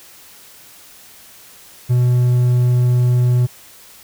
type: tone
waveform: triangle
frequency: 123.47 Hz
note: B2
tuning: in tune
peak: -9 dBFS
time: 1.89-3.47 s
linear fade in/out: 20 ms
effects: white hiss -43 dBFS RMS until 4.03 s